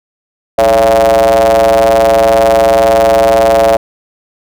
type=ring-modulated tone; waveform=square; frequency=60.7 Hz; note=B1; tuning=29 cents flat; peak=-3 dBFS; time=0.58-3.77 s; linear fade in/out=5 ms; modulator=618 Hz; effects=none